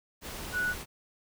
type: tone in noise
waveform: sine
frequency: 1473 Hz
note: F#6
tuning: 8 cents flat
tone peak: -27 dBFS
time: 0.52-0.75 s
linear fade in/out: 50 ms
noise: pink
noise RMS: -40 dBFS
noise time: 0.21-0.86 s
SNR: +10 dB
effects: none